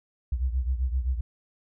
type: beating tone pair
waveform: sine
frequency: 62.1 / 69.8 Hz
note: B1 / C#2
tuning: +10 / +13 cents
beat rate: 7.7 Hz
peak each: -25 / -30 dBFS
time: 0.32-1.21 s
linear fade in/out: 5 ms
effects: none